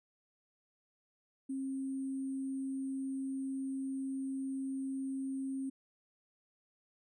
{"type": "tone with sample-and-hold", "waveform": "sine", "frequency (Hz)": 268.2, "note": "C4", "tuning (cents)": 43, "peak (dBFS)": -35, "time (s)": [1.49, 5.7], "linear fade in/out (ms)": 10, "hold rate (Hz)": 8820, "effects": ["resampled to 22050 Hz"]}